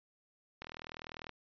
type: click train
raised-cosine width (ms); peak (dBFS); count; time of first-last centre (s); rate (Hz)
0.3; -27; 28; 0.62-1.293; 40.1
effects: resampled to 11025 Hz